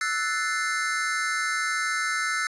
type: chord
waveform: square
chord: F# half-diminished seventh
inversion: third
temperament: equal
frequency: 1318.5 / 1480 / 1760 / 2093 Hz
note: E6 / F#6 / A6 / C7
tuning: 0 / 0 / 0 / 0 cents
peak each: -31 dBFS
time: 0.01-2.47 s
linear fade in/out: 2 ms
effects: resampled to 24000 Hz